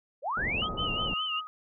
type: linear sweep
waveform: sine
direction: up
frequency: 466.7 to 3343 Hz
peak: -28 dBFS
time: 0.22-0.69 s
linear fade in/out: 50 ms
type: low-pass noise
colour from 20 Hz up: pink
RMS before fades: -36 dBFS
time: 0.37-1.14 s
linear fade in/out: 2 ms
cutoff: 800 Hz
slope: 24 dB/octave
type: tone with tremolo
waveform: sine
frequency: 1255 Hz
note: D#6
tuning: 15 cents sharp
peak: -31 dBFS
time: 0.62-1.47 s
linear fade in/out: 0 ms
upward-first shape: sine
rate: 5.7 Hz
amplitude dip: 65%
type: tone with vibrato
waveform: sine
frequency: 2918 Hz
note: F#7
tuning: 25 cents flat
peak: -30 dBFS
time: 0.77-1.41 s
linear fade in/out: 20 ms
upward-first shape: sine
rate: 4.8 Hz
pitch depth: 95 cents each way
effects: none